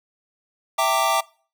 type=chord; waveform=square; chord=E half-diminished seventh; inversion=none; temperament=equal with one note detuned; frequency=659.3 / 784 / 913.1 / 1174.7 Hz; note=E5 / G5 / Bb5 / D6; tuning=0 / 0 / -36 / 0 cents; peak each=-24 / -25 / -25 / -23 dBFS; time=0.78-1.21 s; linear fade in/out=10 ms; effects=noise-tail reverb RT60 0.4 s tail -22 dB re dry